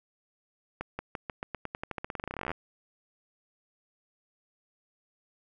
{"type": "accelerating click train", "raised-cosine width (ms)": 0.5, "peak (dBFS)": -19, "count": 29, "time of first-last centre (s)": [0.81, 2.516], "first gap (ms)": 180, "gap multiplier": 0.9, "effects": []}